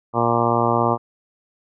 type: harmonic tone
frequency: 117.6 Hz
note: A#2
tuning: 16 cents sharp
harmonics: 1 / 2 / 3 / 4 / 5 / 6 / 7 / 8 / 9 / 10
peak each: -25 / -25 / -25 / -25 / -25 / -25 / -25 / -25 / -25 / -25 dBFS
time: 0.13-0.98 s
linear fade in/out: 50 ms
effects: none